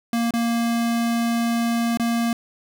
square tone with dropouts, 233.1 Hz, A#3, in tune, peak -20 dBFS, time 0.13-2.33 s, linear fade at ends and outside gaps 2 ms, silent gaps 0.308-0.337 / 1.973-1.997 s, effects none

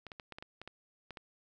clicks, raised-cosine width 0.3 ms, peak -29 dBFS, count 10, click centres 0.067 / 0.118 / 0.198 / 0.323 / 0.385 / 0.425 / 0.616 / 0.676 / 1.107 / 1.172 s, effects none

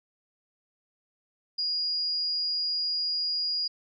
sine tone, 4867 Hz, D#8, 39 cents flat, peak -26 dBFS, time 1.58-3.68 s, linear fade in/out 10 ms, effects none

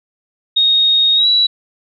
sine tone with pitch glide, 3729 to 3921 Hz, A#7 to B7, 0 to -13 cents, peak -9 dBFS, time 0.56-1.47 s, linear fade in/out 10 ms, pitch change +87 cents, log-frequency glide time 1.15-1.27 s, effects none

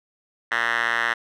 5% pulse tone with band-pass filter, 116.54 Hz, A#2, in tune, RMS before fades -23 dBFS, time 0.51-1.14 s, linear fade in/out 10 ms, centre 1900 Hz, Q 5.5, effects none

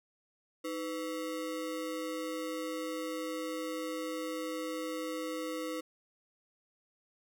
square ring-modulated tone, 408.4 Hz, G#4, 29 cents flat, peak -33 dBFS, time 0.64-5.81 s, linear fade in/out 10 ms, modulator 93.6 Hz, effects none

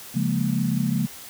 sine chord, Bb minor seventh, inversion first, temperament equal, 138.59 / 174.61 / 207.7 / 233.1 Hz, Db3 / F3 / Ab3 / Bb3, 0 / 0 / 0 / 0 cents, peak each -26 dBFS, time 0.14-1.07 s, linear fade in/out 20 ms, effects white hiss -41 dBFS RMS until 1.29 s

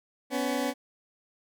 20% pulse tone pair together, 250 / 280.6 Hz, B3 / C#4, +21 / +21 cents, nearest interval major second, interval 200 cents, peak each -25 dBFS, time 0.3-0.74 s, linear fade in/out 50 ms, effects none

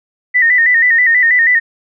sine tone with vibrato, 1913 Hz, A#6, 44 cents sharp, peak -7 dBFS, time 0.34-1.6 s, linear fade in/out 20 ms, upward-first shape square, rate 6.2 Hz, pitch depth 65 cents each way, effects none

